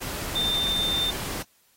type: tone in noise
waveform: sine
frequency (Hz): 3593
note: A7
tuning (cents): +36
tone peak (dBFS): -23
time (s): 0.35-1.11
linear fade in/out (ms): 10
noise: pink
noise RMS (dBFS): -33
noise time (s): 0.01-1.43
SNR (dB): +7
effects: white hiss -63 dBFS RMS until 1.76 s + AAC 48 kbps